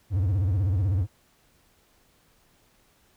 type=tone with vibrato; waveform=triangle; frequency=94.9 Hz; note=F#2; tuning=44 cents sharp; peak=-19 dBFS; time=0.1-1.07 s; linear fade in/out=50 ms; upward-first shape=sine; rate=16 Hz; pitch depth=200 cents each way; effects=pink hiss -63 dBFS RMS until 3.16 s